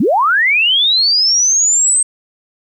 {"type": "linear sweep", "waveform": "sine", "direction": "up", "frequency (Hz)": [167.8, 8372], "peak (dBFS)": -9, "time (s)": [0, 2.03], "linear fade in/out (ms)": 5, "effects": ["8-bit"]}